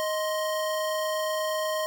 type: tone pair together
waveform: square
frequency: 625 / 1051.1 Hz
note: D#5 / C6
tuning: +8 / +8 cents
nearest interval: major sixth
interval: 900 cents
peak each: -28 / -33 dBFS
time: 0-1.86 s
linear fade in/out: 0 ms
effects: none